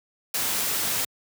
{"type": "noise", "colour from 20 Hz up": "white", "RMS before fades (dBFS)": -26, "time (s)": [0.34, 1.05], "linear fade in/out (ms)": 5, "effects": ["high-pass 80 Hz 12 dB/octave"]}